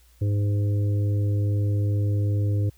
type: harmonic tone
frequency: 102.4 Hz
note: G#2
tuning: 24 cents flat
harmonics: 1 / 3 / 4 / 5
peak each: -20 / -34 / -39 / -39 dBFS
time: 0.21-2.7 s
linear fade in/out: 10 ms
effects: added 60 Hz sine -54 dBFS peak until 2.77 s + white hiss -61 dBFS RMS until 2.77 s